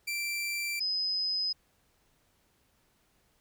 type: tone pair in turn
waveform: sawtooth / sine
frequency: 2349 / 5042 Hz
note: D7 / D#8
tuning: 0 / +22 cents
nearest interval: octave + minor second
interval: 1322 cents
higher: second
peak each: -28 dBFS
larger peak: neither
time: 0.07-0.8 / 0.8-1.53 s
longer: neither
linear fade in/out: 10 ms
effects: pink hiss -70 dBFS RMS until 3.4 s